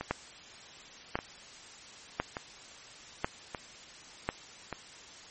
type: two click trains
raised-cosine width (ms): 0.5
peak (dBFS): -20 / -13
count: 5 / 5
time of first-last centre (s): 0.01-4.727 / 0.11-4.29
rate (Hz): 0.848 / 0.957
effects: white hiss -50 dBFS RMS until 5.3 s + MP3 32 kbps